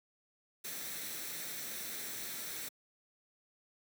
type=noise with comb filter; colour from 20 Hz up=white; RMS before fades=-42 dBFS; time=0.64-2.69 s; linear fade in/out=10 ms; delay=0.51 ms; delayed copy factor=+0.5; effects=high-pass 150 Hz 12 dB/octave